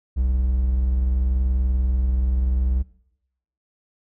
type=tone pair together; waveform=triangle; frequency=42.81 / 63.5 Hz; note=F1 / B1; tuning=-34 / +49 cents; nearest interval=perfect fifth; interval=683 cents; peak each=-28 / -16 dBFS; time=0.16-2.83 s; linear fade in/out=20 ms; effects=noise-tail reverb RT60 0.8 s tail -21 dB re dry